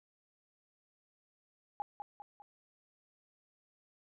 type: tone with echo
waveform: sine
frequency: 826 Hz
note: G#5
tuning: 10 cents flat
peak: -33 dBFS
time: 1.8-1.82 s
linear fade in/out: 0 ms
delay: 200 ms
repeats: 3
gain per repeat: -6 dB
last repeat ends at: 2.42 s
effects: none